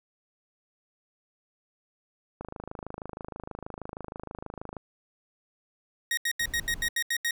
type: click train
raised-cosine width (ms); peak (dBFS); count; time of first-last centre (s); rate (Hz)
1; -23; 63; 2.41-4.767; 26.3
type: tone bursts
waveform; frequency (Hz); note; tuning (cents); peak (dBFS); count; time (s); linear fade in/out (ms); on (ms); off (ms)
sawtooth; 1876; A#6; +11; -22; 9; 6.11-7.309; 2; 63; 79
type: noise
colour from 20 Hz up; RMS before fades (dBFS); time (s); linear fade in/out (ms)
brown; -41; 6.4-6.89; 10
effects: none